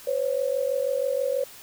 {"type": "tone pair together", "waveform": "sine", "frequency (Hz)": [506.8, 553], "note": ["B4", "C#5"], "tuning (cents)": [45, -4], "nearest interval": "major second", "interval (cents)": 151, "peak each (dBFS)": [-26, -25], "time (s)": [0.07, 1.44], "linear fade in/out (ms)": 5, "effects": ["white hiss -46 dBFS RMS until 1.62 s"]}